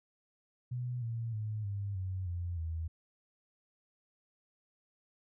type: tone with pitch steps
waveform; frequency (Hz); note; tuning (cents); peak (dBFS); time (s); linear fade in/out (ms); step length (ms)
sine; 123.47 / 115.2 / 107.49 / 100.29 / 93.57 / 87.31 / 81.46; B2 / A#2 / A2 / G2 / F#2 / F2 / E2; 0 / -20 / -40 / +40 / +20 / 0 / -20; -34; 0.71-2.88; 10; 310
effects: none

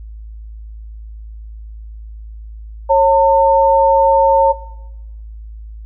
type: tone pair together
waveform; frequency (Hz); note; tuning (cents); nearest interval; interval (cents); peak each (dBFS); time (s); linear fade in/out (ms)
sine; 546.7 / 903; C#5 / A5; -24 / +45; major sixth; 869; -10; 2.89-4.53; 20
effects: noise-tail reverb RT60 0.9 s tail -18 dB re dry + added 54 Hz sine -29 dBFS peak until 5.85 s

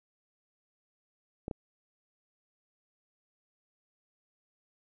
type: clicks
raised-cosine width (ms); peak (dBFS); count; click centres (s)
2; -22; 2; 1.481 / 1.512
effects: none

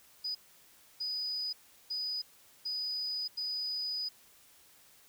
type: tone bursts at uneven times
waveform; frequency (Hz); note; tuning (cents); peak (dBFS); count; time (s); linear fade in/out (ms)
sine; 4967; D#8; -4; -33; 5; 0.24-0.35 / 1-1.53 / 1.9-2.22 / 2.65-3.28 / 3.37-4.09; 10
effects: white hiss -61 dBFS RMS until 5.08 s

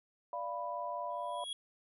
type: chord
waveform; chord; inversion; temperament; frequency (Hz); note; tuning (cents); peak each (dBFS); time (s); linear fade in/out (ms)
sine; B diminished; first; equal with one note detuned; 587.3 / 692 / 987.8; D5 / F5 / B5; 0 / -16 / 0; -42 / -41 / -39; 0.33-1.44; 2
type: tone with exponential growth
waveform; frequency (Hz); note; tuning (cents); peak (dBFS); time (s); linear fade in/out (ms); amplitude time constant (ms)
square; 3322; G#7; 0; -36; 1.1-1.53; 2; 92
effects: resampled to 32000 Hz

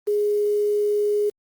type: tone with quantisation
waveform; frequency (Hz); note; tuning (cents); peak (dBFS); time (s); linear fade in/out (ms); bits
sine; 415.3; G#4; 0; -18; 0.07-1.3; 10; 7
effects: Opus 24 kbps

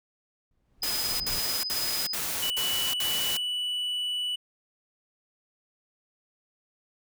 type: noise with exponential growth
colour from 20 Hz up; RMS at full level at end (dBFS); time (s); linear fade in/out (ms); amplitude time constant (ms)
brown; -34; 0.51-1.39; 2; 190
type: tone with tremolo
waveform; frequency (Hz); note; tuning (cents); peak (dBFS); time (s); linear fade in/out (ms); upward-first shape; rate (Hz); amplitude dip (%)
sine; 5010; D#8; +11; -27; 0.82-2.15; 2; triangle; 18; 60
type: noise bursts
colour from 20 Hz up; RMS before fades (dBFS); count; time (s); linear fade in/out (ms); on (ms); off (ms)
white; -31; 6; 0.83-3.37; 2; 370; 64
type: tone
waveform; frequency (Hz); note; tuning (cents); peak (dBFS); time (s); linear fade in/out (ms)
triangle; 2960; F#7; 0; -26; 2.42-4.36; 10
effects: none

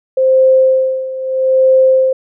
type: tone with tremolo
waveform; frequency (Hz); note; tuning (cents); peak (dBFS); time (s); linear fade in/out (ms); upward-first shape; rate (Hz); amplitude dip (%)
sine; 523.3; C5; 0; -5; 0.17-2.13; 5; sine; 0.78; 80
effects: none

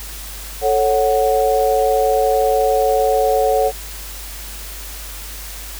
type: chord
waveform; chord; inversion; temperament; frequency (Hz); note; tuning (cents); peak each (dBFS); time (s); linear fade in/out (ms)
sine; F# minor; first; equal with one note detuned; 440 / 550.9 / 740; A4 / C#5 / F#5; 0 / -11 / 0; -17; 0.61-3.72; 50
effects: added 50 Hz sine -32 dBFS peak until 5.79 s + white hiss -33 dBFS RMS until 5.79 s

